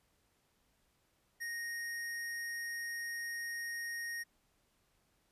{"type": "tone", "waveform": "square", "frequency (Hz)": 1864.7, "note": "A#6", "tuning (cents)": 0, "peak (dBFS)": -39, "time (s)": [1.4, 4.24], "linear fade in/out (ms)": 20, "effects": ["pink hiss -75 dBFS RMS until 5.31 s", "resampled to 32000 Hz"]}